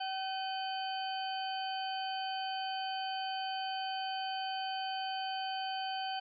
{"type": "harmonic tone with a mistuned harmonic", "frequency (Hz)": 765, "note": "G5", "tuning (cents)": -42, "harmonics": [1, 2, 3, 4, 6], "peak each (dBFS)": [-36, -45, -50, -42, -47], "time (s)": [0, 6.2], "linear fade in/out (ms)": 10, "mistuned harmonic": 3, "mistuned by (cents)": 140, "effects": []}